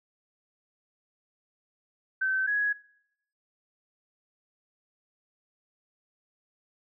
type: tone pair in turn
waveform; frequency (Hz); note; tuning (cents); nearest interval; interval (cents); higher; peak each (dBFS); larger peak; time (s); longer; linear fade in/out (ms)
sine; 1539 / 1669.8; G6 / G#6; -32 / +9; minor second; 141; second; -24; neither; 2.21-2.47 / 2.47-2.73; neither; 10
effects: noise-tail reverb RT60 0.7 s tail -21 dB re dry